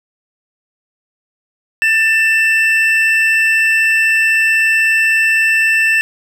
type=tone pair together; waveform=triangle; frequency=1779.8 / 2664 Hz; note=A6 / E7; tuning=+19 / +18 cents; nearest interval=perfect fifth; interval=699 cents; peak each=-11 dBFS; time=1.82-6.01 s; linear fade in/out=0 ms; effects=none